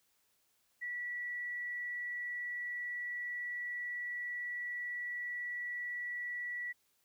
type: tone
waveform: sine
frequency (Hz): 1947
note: B6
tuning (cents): -25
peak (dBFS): -37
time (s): 0.81-6.73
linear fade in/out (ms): 20
effects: white hiss -75 dBFS RMS until 7.04 s